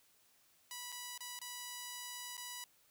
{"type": "tone with dropouts", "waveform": "5% pulse", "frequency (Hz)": 981, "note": "B5", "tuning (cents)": -12, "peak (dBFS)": -32, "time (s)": [0.71, 2.64], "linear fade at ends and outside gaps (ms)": 1, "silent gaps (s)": [[0.92, 0.924], [1.177, 1.206], [1.39, 1.415], [2.369, 2.378]], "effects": ["white hiss -70 dBFS RMS until 2.9 s"]}